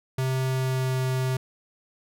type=tone with pitch glide; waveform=square; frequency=130.81 to 129.83 Hz; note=C3 to C3; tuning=0 to -13 cents; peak=-24 dBFS; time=0.18-1.37 s; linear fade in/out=5 ms; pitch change=-13 cents; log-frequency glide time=0.45-1 s; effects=none